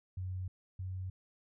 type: tone pair in turn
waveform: sine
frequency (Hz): 92.5 / 93.14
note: F#2 / F#2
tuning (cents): 0 / +12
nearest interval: unison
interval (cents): 12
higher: second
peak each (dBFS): -36 / -37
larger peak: first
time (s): 0.17-0.48 / 0.79-1.1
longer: neither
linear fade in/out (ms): 5
effects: none